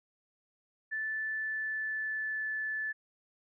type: tone with pitch glide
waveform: sine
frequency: 1753 to 1740.9 Hz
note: A6 to A6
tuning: -7 to -19 cents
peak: -32 dBFS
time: 0.91-2.93 s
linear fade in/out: 20 ms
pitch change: -12 cents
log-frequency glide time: 1.31-2.5 s
effects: none